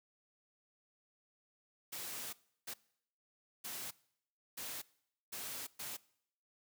white noise bursts at uneven times, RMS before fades -44 dBFS, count 6, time 1.92-2.33 / 2.67-2.74 / 3.64-3.91 / 4.57-4.82 / 5.32-5.67 / 5.79-5.97 s, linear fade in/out 10 ms, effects noise-tail reverb RT60 0.7 s tail -22 dB re dry + high-pass 100 Hz 12 dB/octave

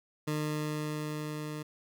20% pulse tone with level ramp, 151.8 Hz, D#3, 42 cents flat, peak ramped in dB -25 to -32 dBFS, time 0.27-1.63 s, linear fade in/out 10 ms, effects none

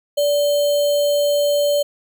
sine tone with sample-and-hold, 580 Hz, D5, 22 cents flat, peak -14 dBFS, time 0.17-1.83 s, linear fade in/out 10 ms, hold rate 3675 Hz, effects none

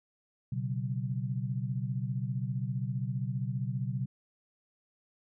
sine chord, B suspended second, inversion none, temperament equal with one note detuned, 123.47 / 138.59 / 188.67 Hz, B2 / C#3 / F#3, 0 / 0 / +34 cents, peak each -33 / -35 / -38 dBFS, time 0.52-4.06 s, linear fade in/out 5 ms, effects none

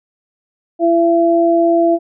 sine tone pair together, 336.5 / 674.2 Hz, E4 / E5, +36 / +39 cents, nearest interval octave, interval 1203 cents, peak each -12 dBFS, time 0.79-1.99 s, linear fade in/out 50 ms, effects none

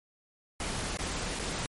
pink noise with dropouts, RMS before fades -34 dBFS, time 0.6-1.66 s, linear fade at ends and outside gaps 1 ms, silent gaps 0.972-0.989 / 1.391-1.395 s, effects MP3 48 kbps

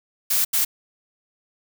blue noise bursts at uneven times, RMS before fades -20 dBFS, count 2, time 0.3-0.45 / 0.53-0.65 s, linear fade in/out 10 ms, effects none

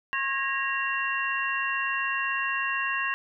sine tone cluster, 1082 / 1647 / 1874 / 2758 Hz, C#6 / G#6 / A#6 / F7, -42 / -15 / +9 / -22 cents, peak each -31 dBFS, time 0.13-3.14 s, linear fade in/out 0 ms, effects none

